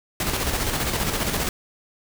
pink noise with tremolo, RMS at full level -23 dBFS, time 0.2-1.49 s, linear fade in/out 2 ms, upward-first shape square, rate 15 Hz, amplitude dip 40%, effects none

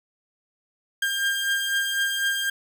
30% pulse beating tone pair, 1600 / 1604 Hz, G6 / G6, +35 / +39 cents, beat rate 4 Hz, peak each -21 / -27 dBFS, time 1.02-2.5 s, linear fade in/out 5 ms, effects none

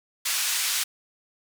white band-pass noise, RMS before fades -26 dBFS, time 0.25-0.84 s, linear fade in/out 10 ms, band 1500 to 9700 Hz, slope 12 dB/octave, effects none

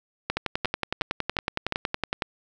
two click trains, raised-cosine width 0.3 ms, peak -9 / -9 dBFS, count 21 / 5, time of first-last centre 0.37-2.222 / 0.3-1.723 s, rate 10.8 / 2.81 Hz, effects none

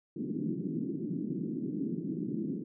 white band-pass noise, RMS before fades -35 dBFS, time 0.16-2.64 s, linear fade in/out 10 ms, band 150 to 340 Hz, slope 48 dB/octave, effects none

